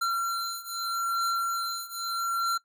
square beating tone pair, 1366 / 1366.8 Hz, F6 / F6, -39 / -38 cents, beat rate 0.8 Hz, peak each -32 / -30 dBFS, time 0.01-2.58 s, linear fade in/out 10 ms, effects noise-tail reverb RT60 0.1 s tail -20 dB re dry

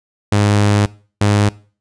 sawtooth tone pair in turn, 103.1 / 103.1 Hz, G#2 / G#2, -12 / -12 cents, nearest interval unison, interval 0 cents, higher neither, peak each -7 dBFS, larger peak neither, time 0.32-0.86 / 1.21-1.49 s, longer first, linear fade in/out 5 ms, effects noise-tail reverb RT60 0.4 s tail -21 dB re dry + resampled to 22050 Hz

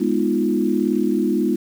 sine chord, F half-diminished seventh, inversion first, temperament equal, 207.7 / 246.9 / 311.1 / 349.2 Hz, Ab3 / Cb4 / Eb4 / F4, 0 / 0 / 0 / 0 cents, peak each -22 dBFS, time 0-1.56 s, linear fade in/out 10 ms, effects 7-bit

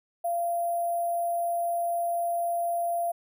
sine tone with sample-and-hold, 687 Hz, F5, 29 cents flat, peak -25 dBFS, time 0.24-3.12 s, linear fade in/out 10 ms, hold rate 11025 Hz, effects none

